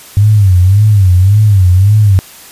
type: tone with vibrato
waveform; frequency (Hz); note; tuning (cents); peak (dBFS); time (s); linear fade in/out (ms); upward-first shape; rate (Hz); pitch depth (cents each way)
sine; 98; G2; 0; -3; 0.17-2.19; 0; sine; 1.8; 160
effects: white hiss -34 dBFS RMS until 2.51 s + resampled to 32000 Hz